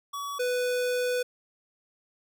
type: tone pair in turn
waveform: square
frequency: 1134 / 495.9 Hz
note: C#6 / B4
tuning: +39 / +7 cents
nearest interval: octave + major second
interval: 1432 cents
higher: first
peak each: -33 / -26 dBFS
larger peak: second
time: 0.13-0.39 / 0.39-1.23 s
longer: second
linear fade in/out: 10 ms
effects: none